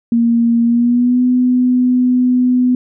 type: tone with pitch glide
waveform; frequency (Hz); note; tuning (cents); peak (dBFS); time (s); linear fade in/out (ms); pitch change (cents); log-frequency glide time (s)
sine; 233.4 to 250.2; A#3 to B3; +2 to +23; -9; 0.12-2.75; 2; +121; 0.63-1.22
effects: none